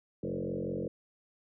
sine tone with frequency modulation, 329.6 Hz, E4, in tune, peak -32 dBFS, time 0.23-0.88 s, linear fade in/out 5 ms, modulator 45.3 Hz, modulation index 4.5, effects none

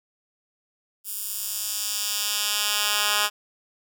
10% pulse tone with high-pass filter sweep, 207.7 Hz, G#3, in tune, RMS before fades -26 dBFS, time 1.04-3.3 s, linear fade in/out 50 ms, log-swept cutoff 11000 to 1600 Hz, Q 0.8, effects none

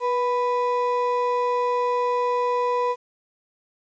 triangle ring-modulated tone, 740 Hz, F#5, in tune, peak -15 dBFS, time 0-2.96 s, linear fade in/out 50 ms, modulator 252 Hz, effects resampled to 16000 Hz + 9-bit

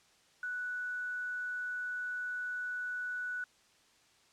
sine tone with quantisation, 1480 Hz, F#6, in tune, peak -35 dBFS, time 0.43-3.44 s, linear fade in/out 2 ms, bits 10, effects white hiss -66 dBFS RMS until 4.32 s + low-pass 7000 Hz 12 dB/octave

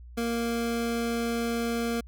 25% pulse tone, 233.1 Hz, A#3, in tune, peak -23 dBFS, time 0.17-2.01 s, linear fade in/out 10 ms, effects added 60 Hz sine -43 dBFS peak until 2.07 s

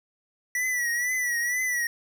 square tone with vibrato, 1950 Hz, B6, 23 cents flat, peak -25 dBFS, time 0.55-1.87 s, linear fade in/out 2 ms, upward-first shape triangle, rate 2.1 Hz, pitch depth 80 cents each way, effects 9-bit

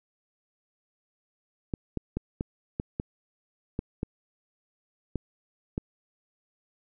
clicks, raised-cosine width 3 ms, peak -16 dBFS, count 10, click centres 1.738 / 1.973 / 2.17 / 2.409 / 2.799 / 2.999 / 3.791 / 4.031 / 5.157 / 5.779 s, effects none

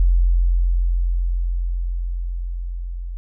sine tone with level ramp, 43.65 Hz, F1, in tune, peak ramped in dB -11 to -26 dBFS, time 0-3.17 s, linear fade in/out 0 ms, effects none

